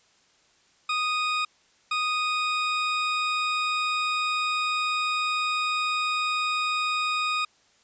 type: tone bursts at uneven times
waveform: 20% pulse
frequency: 1242 Hz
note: D#6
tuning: 3 cents flat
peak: -19 dBFS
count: 2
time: 0.89-1.45 / 1.91-7.45 s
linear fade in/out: 5 ms
effects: white hiss -62 dBFS RMS until 7.83 s + resampled to 16000 Hz